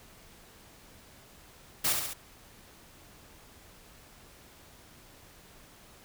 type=noise with echo; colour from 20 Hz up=white; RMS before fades=-27 dBFS; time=1.84-1.93 s; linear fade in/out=10 ms; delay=69 ms; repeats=3; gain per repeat=-4 dB; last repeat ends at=2.137 s; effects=pink hiss -55 dBFS RMS until 6.04 s